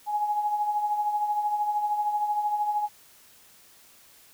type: tone with tremolo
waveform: sine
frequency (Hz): 836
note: G#5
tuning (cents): +11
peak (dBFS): -21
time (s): 0.06-2.89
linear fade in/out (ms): 50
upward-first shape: triangle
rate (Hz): 13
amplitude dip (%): 60
effects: white hiss -55 dBFS RMS until 4.33 s